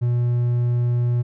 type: tone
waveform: triangle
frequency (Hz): 120.9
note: B2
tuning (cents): -36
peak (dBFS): -15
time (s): 0.01-1.23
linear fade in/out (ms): 20
effects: none

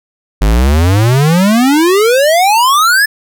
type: exponential sweep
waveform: square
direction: up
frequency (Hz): 48.2 to 1760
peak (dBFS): -7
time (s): 0.41-3.06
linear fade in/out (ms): 10
effects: none

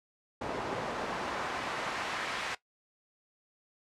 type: noise with band-pass filter sweep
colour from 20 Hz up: pink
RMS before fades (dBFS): -36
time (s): 0.41-2.55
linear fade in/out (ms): 5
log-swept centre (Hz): 570 to 1800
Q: 0.82
effects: noise-tail reverb RT60 0.1 s tail -17 dB re dry + low-pass 9000 Hz 12 dB/octave

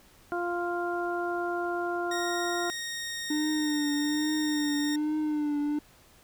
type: harmonic tone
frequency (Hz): 349.2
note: F4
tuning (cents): 0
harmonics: 1 / 2 / 3 / 4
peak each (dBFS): -31 / -33 / -39 / -35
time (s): 0.32-2.7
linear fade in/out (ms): 0
type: tone with pitch glide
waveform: 15% pulse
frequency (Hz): 1864.7 to 1848.6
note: A#6 to A#6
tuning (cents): 0 to -15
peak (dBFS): -27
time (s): 2.11-4.96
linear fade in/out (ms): 5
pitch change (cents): -15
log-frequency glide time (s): 2.66-3.93
type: tone with vibrato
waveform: triangle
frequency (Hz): 299.4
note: D4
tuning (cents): +33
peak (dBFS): -24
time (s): 3.3-5.79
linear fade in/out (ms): 5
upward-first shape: triangle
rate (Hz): 1.2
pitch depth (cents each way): 52
effects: pink hiss -58 dBFS RMS until 6.23 s

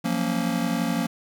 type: chord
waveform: square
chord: Gb major seventh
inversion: third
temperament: just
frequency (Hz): 173.43 / 185 / 231.2 / 277.5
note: F3 / Gb3 / Bb3 / Db4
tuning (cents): -12 / 0 / -14 / +2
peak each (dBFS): -29 / -33 / -27 / -30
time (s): 0.04-1.07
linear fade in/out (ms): 10
effects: 9-bit

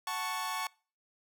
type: chord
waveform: sawtooth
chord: F# minor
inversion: none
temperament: equal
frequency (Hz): 740 / 880 / 1108.7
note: F#5 / A5 / C#6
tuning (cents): 0 / 0 / 0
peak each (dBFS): -38 / -34 / -32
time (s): 0.07-0.67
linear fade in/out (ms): 2
effects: noise-tail reverb RT60 0.4 s tail -25 dB re dry

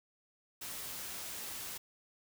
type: noise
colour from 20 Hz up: white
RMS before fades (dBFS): -43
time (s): 0.61-1.78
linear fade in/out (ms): 10
effects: none

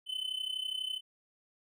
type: tone with amplitude modulation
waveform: triangle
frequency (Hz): 3038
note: F#7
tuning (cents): +45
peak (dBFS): -29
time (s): 0.06-1.01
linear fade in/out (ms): 50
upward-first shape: sine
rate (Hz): 32.1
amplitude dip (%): 80
effects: none

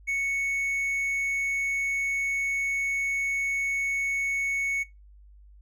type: tone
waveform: triangle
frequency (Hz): 2215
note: C#7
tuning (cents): -2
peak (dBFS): -23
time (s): 0.07-4.84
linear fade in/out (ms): 20
effects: noise-tail reverb RT60 0.2 s tail -19 dB re dry + added 50 Hz sine -49 dBFS peak until 5.61 s

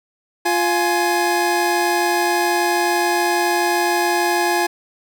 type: tone pair together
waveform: 25% pulse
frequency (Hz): 349.5 / 837.8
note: F4 / G#5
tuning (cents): +1 / +15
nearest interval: octave + minor third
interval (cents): 1514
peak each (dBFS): -15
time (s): 0.45-4.67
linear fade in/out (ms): 10
effects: none

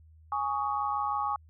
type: chord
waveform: sine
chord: Ab suspended fourth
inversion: none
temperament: equal with one note detuned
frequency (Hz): 830.6 / 1118.4 / 1244.5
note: Ab5 / Db6 / Eb6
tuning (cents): 0 / +15 / 0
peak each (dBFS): -31 / -31 / -35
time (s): 0.32-1.36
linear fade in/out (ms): 2
effects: added 79 Hz sine -53 dBFS peak until 1.49 s

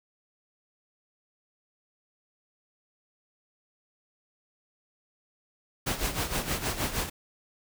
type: noise with tremolo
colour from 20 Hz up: pink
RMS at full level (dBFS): -28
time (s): 5.86-7.1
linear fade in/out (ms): 10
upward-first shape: sine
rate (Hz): 6.4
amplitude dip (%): 70
effects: none

